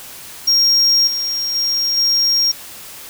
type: tone with level steps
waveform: triangle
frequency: 5580 Hz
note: F8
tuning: 2 cents flat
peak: -9 / -17 / -14 / -11 dBFS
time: 0.47-2.52 s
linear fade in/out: 10 ms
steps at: 1.07 / 1.55 / 1.97 s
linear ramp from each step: 5 ms
effects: white hiss -35 dBFS RMS until 3.09 s